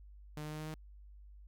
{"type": "tone with pitch steps", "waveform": "sawtooth", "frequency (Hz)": [151.1, 152.33, 153.56, 154.81, 156.07], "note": ["D3", "D#3", "D#3", "D#3", "D#3"], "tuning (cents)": [50, -36, -22, -8, 6], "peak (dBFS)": -37, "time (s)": [0.37, 0.74], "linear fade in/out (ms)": 0, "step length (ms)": 74, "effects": ["added 50 Hz sine -52 dBFS peak until 1.47 s"]}